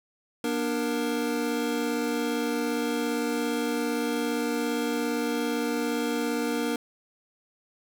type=tone cluster; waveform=square; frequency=239.7 / 297.2 / 466.8 Hz; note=A#3 / D4 / A#4; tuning=+48 / +21 / +2 cents; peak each=-31 dBFS; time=0.44-6.76 s; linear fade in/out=2 ms; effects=none